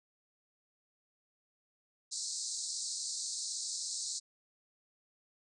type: band-pass noise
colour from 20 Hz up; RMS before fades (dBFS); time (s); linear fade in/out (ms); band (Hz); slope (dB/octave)
white; -39; 2.11-4.2; 20; 4000 to 8600; 96
effects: none